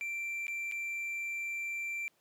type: tone with dropouts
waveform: triangle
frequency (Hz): 2352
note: D7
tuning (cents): +2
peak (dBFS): -33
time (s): 0.01-2.08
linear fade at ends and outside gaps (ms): 0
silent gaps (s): 0.468-0.481 / 0.714-0.721
effects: pink hiss -72 dBFS RMS until 2.2 s + high-pass 200 Hz 12 dB/octave